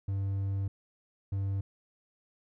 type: tone bursts at uneven times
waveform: triangle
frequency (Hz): 98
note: G2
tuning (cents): 0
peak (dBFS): -27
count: 2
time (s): 0.08-0.68 / 1.32-1.61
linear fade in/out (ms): 5
effects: none